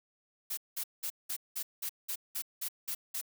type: noise bursts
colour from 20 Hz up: blue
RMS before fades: -36 dBFS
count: 11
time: 0.5-3.214 s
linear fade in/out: 10 ms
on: 74 ms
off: 190 ms
effects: none